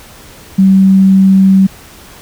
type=tone; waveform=sine; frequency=191.9 Hz; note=G3; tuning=37 cents flat; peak=-3 dBFS; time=0.58-1.67 s; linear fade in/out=10 ms; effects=pink hiss -36 dBFS RMS until 2.21 s